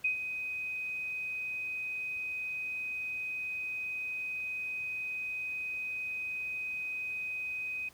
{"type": "tone with ADSR envelope", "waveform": "sine", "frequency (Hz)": 2511, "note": "D#7", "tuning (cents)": 15, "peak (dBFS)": -25, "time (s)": [0.04, 7.89], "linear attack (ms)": 9, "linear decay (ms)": 110, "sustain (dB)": -9, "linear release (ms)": 6, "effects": ["pink hiss -59 dBFS RMS until 7.93 s", "high-pass 60 Hz 12 dB/octave"]}